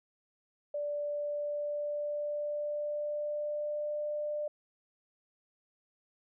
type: tone with pitch glide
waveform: sine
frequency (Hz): 585 to 595.9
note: D5 to D5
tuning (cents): -7 to +25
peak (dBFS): -32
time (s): 0.74-4.48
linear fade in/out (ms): 5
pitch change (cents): +32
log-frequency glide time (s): 0.93-4.01
effects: none